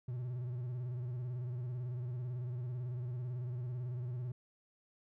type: tone with vibrato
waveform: triangle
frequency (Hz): 123.47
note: B2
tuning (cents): 0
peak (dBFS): -35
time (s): 0.08-4.32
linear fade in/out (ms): 5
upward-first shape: square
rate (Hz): 18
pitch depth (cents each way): 61
effects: none